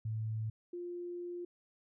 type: tone pair in turn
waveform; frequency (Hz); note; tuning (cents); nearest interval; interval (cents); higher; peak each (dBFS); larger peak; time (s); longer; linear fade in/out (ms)
sine; 110 / 350.9; A2 / F4; 0 / +8; octave + minor sixth; 2008; second; -34 / -39; first; 0.05-0.5 / 0.73-1.45; second; 5
effects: none